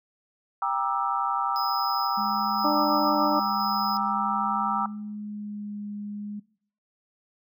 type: chord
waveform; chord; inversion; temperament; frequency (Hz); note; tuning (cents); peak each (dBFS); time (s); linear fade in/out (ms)
sine; E half-diminished seventh; first; just; 791.1 / 949.3 / 1186.7 / 1318.5; G5 / Bb5 / D6 / E6; +16 / +31 / +18 / 0; -29; 0.62-4.86; 2
type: tone with tremolo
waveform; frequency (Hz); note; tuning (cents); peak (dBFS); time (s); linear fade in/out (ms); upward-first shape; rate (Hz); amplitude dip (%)
square; 5060; D#8; +28; -33; 1.56-3.97; 0; square; 0.98; 30
type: tone with vibrato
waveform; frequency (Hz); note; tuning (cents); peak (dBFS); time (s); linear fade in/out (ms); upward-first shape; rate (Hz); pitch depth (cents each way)
sine; 208; G#3; +3; -32; 2.17-6.4; 10; sine; 0.46; 16
type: harmonic tone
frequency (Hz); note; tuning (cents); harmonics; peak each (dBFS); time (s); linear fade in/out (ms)
298.4; D4; +28; 1 / 2 / 3 / 4; -25 / -28 / -29 / -30; 2.64-3.4; 10
effects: noise-tail reverb RT60 0.6 s tail -22 dB re dry